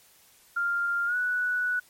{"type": "tone with pitch glide", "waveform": "sine", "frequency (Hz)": [1396.9, 1477.4], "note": ["F6", "F#6"], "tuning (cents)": [0, -3], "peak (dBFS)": -24, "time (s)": [0.56, 1.8], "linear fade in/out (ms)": 10, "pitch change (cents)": 97, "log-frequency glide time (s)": [1.06, 1.16], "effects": ["white hiss -58 dBFS RMS until 1.89 s", "MP3 64 kbps"]}